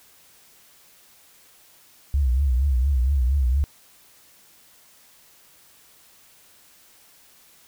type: tone with vibrato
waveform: sine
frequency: 66 Hz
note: C2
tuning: 16 cents sharp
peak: -17 dBFS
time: 2.14-3.64 s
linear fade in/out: 0 ms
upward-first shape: triangle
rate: 4.3 Hz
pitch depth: 180 cents each way
effects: white hiss -54 dBFS RMS until 7.67 s